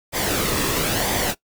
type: noise with flanger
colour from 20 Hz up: pink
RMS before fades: -22 dBFS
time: 0.12-1.35 s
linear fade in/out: 50 ms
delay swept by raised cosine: 0.72 to 1.36 ms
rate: 1 Hz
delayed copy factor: -0.5
effects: noise-tail reverb RT60 0.1 s tail -19 dB re dry